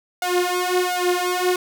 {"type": "tone with flanger", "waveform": "sawtooth", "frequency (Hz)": 360, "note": "F#4", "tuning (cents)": -47, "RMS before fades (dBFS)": -21, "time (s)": [0.22, 1.56], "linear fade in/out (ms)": 2, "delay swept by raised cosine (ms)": [1.4, 4.7], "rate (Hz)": 1.4, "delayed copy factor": 0.9, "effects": []}